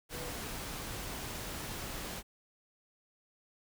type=tone in noise; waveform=sine; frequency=490.8 Hz; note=B4; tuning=11 cents flat; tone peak=-45 dBFS; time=0.11-0.33 s; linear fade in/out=50 ms; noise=pink; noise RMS=-41 dBFS; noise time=0.09-2.23 s; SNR=-7 dB; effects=none